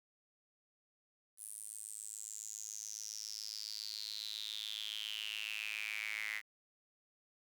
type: tone with high-pass filter sweep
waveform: sawtooth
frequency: 107.2 Hz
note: A2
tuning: 45 cents flat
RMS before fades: -44 dBFS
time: 1.37-6.42 s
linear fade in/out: 50 ms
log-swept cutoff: 10000 to 2000 Hz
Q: 8.4
effects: 11-bit